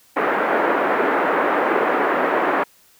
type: band-pass noise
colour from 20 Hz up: pink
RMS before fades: -19 dBFS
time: 0.16-2.64 s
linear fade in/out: 10 ms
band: 310 to 1800 Hz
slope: 24 dB/octave
effects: white hiss -54 dBFS RMS until 2.99 s